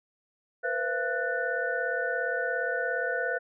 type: tone cluster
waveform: sine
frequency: 475.8 / 513 / 678 / 1481 / 1784 Hz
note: A#4 / C5 / E5 / F#6 / A6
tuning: +35 / -34 / +49 / +1 / +23 cents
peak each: -35 / -33 / -34 / -30 / -38 dBFS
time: 0.63-3.39 s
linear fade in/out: 20 ms
effects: none